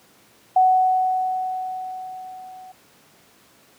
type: tone with level ramp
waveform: sine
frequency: 745 Hz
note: F#5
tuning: 12 cents sharp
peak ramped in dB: -11 to -39 dBFS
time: 0.56-2.72 s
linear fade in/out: 5 ms
effects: pink hiss -54 dBFS RMS until 3.78 s + high-pass 150 Hz 12 dB/octave